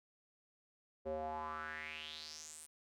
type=tone with band-pass filter sweep; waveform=square; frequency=77.78 Hz; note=D#2; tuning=in tune; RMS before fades=-45 dBFS; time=1.05-2.67 s; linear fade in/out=20 ms; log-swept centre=480 to 9900 Hz; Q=5.2; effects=none